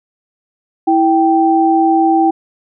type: tone pair together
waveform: sine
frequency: 327.8 / 781.3 Hz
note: E4 / G5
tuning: -10 / -6 cents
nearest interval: octave + minor third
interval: 1504 cents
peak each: -11 dBFS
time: 0.87-2.31 s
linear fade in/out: 10 ms
effects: none